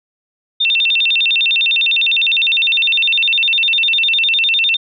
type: tone with vibrato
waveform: sine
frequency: 3120 Hz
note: G7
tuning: 9 cents flat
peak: -11 dBFS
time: 0.6-4.77 s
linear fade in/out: 10 ms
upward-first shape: square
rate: 9.9 Hz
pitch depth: 260 cents each way
effects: none